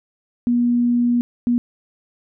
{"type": "tone bursts at uneven times", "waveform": "sine", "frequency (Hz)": 240.8, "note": "B3", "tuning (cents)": -44, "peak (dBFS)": -14, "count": 2, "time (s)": [[0.47, 1.21], [1.47, 1.58]], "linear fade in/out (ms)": 0, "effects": []}